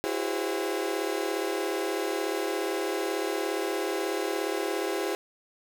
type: tone cluster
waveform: 35% pulse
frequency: 331.3 / 369 / 405.8 / 511 / 548 Hz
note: E4 / F#4 / G#4 / C5 / C#5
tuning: +9 / -5 / -40 / -41 / -20 cents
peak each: -32 / -33 / -30 / -34 / -38 dBFS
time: 0.04-5.15 s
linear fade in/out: 0 ms
effects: none